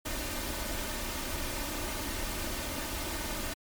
pink noise with comb filter, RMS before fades -35 dBFS, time 0.05-3.54 s, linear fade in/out 10 ms, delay 3.3 ms, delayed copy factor +0.6, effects MP3 96 kbps

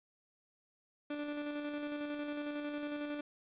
30% pulse tone with tremolo, 293.7 Hz, D4, in tune, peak -34 dBFS, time 1.1-3.21 s, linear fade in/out 5 ms, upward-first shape square, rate 11 Hz, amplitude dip 30%, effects resampled to 8000 Hz + 10-bit

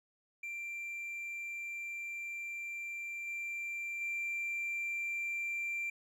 triangle tone with level steps, 2361 Hz, D7, 9 cents sharp, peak -37 / -35 / -32 dBFS, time 0.43-5.9 s, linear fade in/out 5 ms, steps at 3.27 / 4.01 s, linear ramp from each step 5 ms, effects tanh soft clip ceiling -29 dBFS

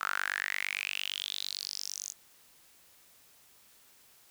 sawtooth tone with high-pass filter sweep, 48.79 Hz, G1, 7 cents flat, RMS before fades -36 dBFS, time 0-2.13 s, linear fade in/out 20 ms, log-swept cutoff 1300 to 6700 Hz, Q 6.9, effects white hiss -61 dBFS RMS until 4.3 s

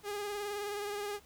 sawtooth tone with vibrato, 410.3 Hz, G#4, 21 cents flat, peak -32 dBFS, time 0.03-1.2 s, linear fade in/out 50 ms, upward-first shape triangle, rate 19 Hz, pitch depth 42 cents each way, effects pink hiss -61 dBFS RMS until 1.25 s

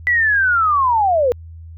sine linear sweep, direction down, 1987 to 466.1 Hz, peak -12 dBFS, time 0.07-1.32 s, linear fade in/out 0 ms, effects added 82 Hz sine -33 dBFS peak until 1.77 s

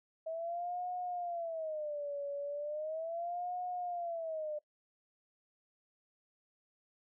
sine tone with vibrato, 640 Hz, D#5, 49 cents sharp, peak -36 dBFS, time 0.26-4.59 s, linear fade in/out 10 ms, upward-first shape sine, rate 0.37 Hz, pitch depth 210 cents each way, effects noise-tail reverb RT60 0.1 s tail -20 dB re dry

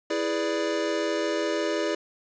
square chord, E dominant seventh, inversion none, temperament equal, 329.6 / 415.3 / 493.9 / 587.3 Hz, E4 / G#4 / B4 / D5, 0 / 0 / 0 / 0 cents, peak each -30 / -31 / -35 / -30 dBFS, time 0.1-1.95 s, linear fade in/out 5 ms, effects resampled to 16000 Hz + 9-bit

